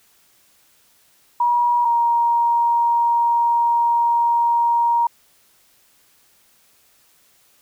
sine tone pair in turn, 959 / 940.3 Hz, A#5 / A#5, +49 / +15 cents, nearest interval unison, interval 34 cents, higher first, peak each -14 dBFS, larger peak neither, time 1.4-1.85 / 1.85-5.07 s, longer second, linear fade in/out 5 ms, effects white hiss -57 dBFS RMS until 7.61 s

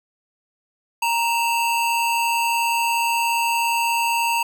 square tone pair together, 931.3 / 2637 Hz, A#5 / E7, -2 / 0 cents, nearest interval octave + tritone, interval 1802 cents, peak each -20 / -26 dBFS, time 1.02-4.43 s, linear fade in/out 5 ms, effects none

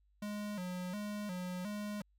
square tone with vibrato, 193.9 Hz, G3, 19 cents flat, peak -39 dBFS, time 0.22-2.02 s, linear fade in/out 5 ms, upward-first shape square, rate 1.4 Hz, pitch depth 120 cents each way, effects added 50 Hz sine -68 dBFS peak until 2.18 s

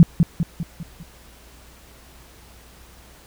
sine tone with echo, 167.4 Hz, E3, 27 cents sharp, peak -4 dBFS, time 0-0.03 s, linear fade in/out 0 ms, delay 200 ms, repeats 5, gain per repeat -6 dB, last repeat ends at 1.03 s, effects added 60 Hz sine -49 dBFS peak until 3.26 s + pink hiss -49 dBFS RMS until 3.26 s

